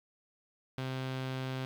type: tone with low-pass filter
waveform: sawtooth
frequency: 130.81 Hz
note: C3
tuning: in tune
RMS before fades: -37 dBFS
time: 0.78-1.65 s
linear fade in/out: 0 ms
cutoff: 3700 Hz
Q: 1.6
effects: 9-bit